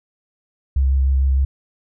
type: tone with vibrato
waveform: sine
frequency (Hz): 67.1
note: C2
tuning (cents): +44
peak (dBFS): -13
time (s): 0.76-1.45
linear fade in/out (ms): 5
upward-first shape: sine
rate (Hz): 6.6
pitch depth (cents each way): 17
effects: none